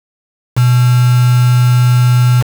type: tone with quantisation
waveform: sine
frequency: 123.47 Hz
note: B2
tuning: in tune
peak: -6 dBFS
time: 0.56-2.43 s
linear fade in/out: 20 ms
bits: 3
effects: none